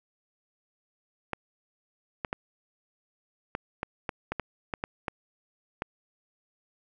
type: clicks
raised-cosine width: 0.5 ms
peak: -15 dBFS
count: 12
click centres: 1.333 / 2.248 / 2.329 / 3.551 / 3.831 / 4.092 / 4.32 / 4.397 / 4.738 / 4.839 / 5.082 / 5.821 s
effects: none